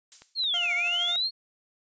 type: noise with exponential decay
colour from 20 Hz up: violet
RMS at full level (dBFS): -36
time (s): 0.12-0.48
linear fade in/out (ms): 0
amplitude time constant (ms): 77
type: click train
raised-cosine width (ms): 0.2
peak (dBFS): -30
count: 5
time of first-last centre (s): 0.22-1.093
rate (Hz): 4.58
type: linear two-way sweep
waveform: sine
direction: down then up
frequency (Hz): 4362 to 2123 to 4362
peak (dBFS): -24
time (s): 0.35-1.31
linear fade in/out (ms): 50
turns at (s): 0.74
type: tone with tremolo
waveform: 15% pulse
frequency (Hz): 700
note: F5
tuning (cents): +4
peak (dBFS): -26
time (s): 0.54-1.16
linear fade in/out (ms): 0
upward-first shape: triangle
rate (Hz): 13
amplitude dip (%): 45
effects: resampled to 16000 Hz